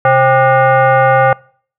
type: tone with frequency modulation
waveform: sine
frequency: 130 Hz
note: C3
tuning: 11 cents flat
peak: -6 dBFS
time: 0.05-1.33 s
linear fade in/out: 2 ms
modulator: 662 Hz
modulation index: 1.9
effects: noise-tail reverb RT60 0.5 s tail -25 dB re dry